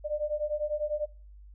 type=beating tone pair; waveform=sine; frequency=593 / 603 Hz; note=D5 / D5; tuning=+17 / +46 cents; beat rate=10 Hz; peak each=-32 / -31 dBFS; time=0.04-1.06 s; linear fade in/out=20 ms; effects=noise-tail reverb RT60 0.4 s tail -22 dB re dry + added 50 Hz sine -47 dBFS peak until 1.54 s